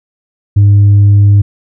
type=tone with tanh clipping; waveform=sine; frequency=101.5 Hz; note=G#2; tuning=39 cents flat; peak=-3 dBFS; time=0.56-1.42 s; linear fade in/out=10 ms; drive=1 dB; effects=none